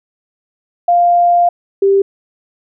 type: tone pair in turn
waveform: sine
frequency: 698.5 / 393.4 Hz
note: F5 / G4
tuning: 0 / +6 cents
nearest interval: minor seventh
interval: 994 cents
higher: first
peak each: -7 dBFS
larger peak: neither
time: 0.88-1.49 / 1.82-2.02 s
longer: first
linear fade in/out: 5 ms
effects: none